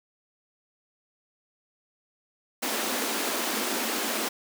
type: high-pass noise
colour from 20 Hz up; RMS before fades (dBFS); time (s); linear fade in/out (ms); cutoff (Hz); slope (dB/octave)
pink; -29; 2.62-4.29; 10; 210; 96
effects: none